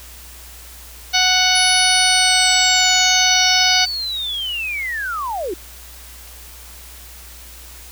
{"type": "harmonic tone", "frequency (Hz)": 740, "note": "F#5", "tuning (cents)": 0, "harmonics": [1, 2, 3, 4, 5, 6, 7, 8], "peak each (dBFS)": [-21, -22, -20, -20, -21, -19, -25, -22], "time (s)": [1.13, 3.86], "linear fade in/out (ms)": 20}
{"type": "linear sweep", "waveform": "sine", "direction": "down", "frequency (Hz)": [10400, 323.2], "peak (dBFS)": -21, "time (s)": [1.55, 5.54], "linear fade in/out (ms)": 5}
{"effects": ["added 60 Hz sine -40 dBFS peak until 7.91 s", "white hiss -40 dBFS RMS until 7.91 s"]}